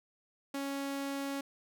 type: tone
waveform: sawtooth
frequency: 277.2 Hz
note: C#4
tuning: in tune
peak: -31 dBFS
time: 0.54-1.41 s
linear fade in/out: 5 ms
effects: none